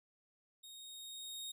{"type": "tone with level ramp", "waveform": "sawtooth", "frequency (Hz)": 3729, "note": "A#7", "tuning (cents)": 0, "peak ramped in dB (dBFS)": [-49, -39], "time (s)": [0.63, 1.52], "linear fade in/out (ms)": 10, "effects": []}